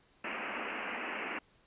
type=band-pass noise; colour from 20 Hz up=white; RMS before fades=-39 dBFS; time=0.24-1.39 s; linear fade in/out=5 ms; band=190 to 2800 Hz; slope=96 dB/octave; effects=pink hiss -67 dBFS RMS until 1.66 s + resampled to 8000 Hz